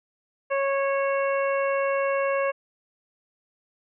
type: harmonic tone with a mistuned harmonic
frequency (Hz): 551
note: C#5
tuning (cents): -11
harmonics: 1 / 2 / 3 / 4 / 5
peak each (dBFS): -23 / -29 / -33 / -35 / -37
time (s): 0.5-2.52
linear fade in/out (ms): 20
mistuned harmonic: 5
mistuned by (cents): -16
effects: none